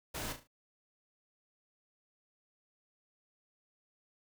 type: noise with echo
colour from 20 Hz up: pink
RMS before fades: -40 dBFS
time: 0.14-0.33 s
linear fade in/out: 10 ms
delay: 36 ms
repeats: 4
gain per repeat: -8 dB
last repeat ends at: 0.474 s
effects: none